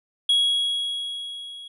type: tone with level ramp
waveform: triangle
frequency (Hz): 3322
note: G#7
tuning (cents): 0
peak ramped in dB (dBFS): -14 to -36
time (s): 0.29-1.68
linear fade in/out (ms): 5
effects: resampled to 24000 Hz